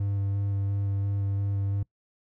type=tone with vibrato; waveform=triangle; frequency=99.5 Hz; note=G2; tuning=26 cents sharp; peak=-23 dBFS; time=0-1.83 s; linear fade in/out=5 ms; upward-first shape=square; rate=2.9 Hz; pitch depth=9 cents each way; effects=noise-tail reverb RT60 0.1 s tail -23 dB re dry